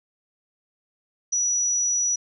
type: tone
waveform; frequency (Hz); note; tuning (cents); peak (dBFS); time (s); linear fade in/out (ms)
sine; 5870; F#8; -15; -20; 1.32-2.16; 10
effects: none